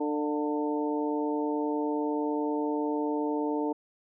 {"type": "harmonic tone with a mistuned harmonic", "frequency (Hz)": 149.2, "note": "D3", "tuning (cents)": 28, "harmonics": [2, 3, 4, 5, 6], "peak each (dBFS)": [-29, -32, -38, -41, -35], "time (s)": [0, 3.73], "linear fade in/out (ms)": 10, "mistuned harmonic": 5, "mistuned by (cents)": -53, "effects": []}